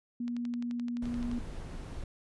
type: tone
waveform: sine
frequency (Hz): 240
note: B3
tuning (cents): -49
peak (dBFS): -32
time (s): 0.2-1.39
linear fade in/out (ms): 5
type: click train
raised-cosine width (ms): 0.2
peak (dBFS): -31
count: 13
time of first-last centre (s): 0.28-1.314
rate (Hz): 11.6
type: noise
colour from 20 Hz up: brown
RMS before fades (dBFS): -40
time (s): 1.02-2.04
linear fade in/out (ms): 2
effects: resampled to 24000 Hz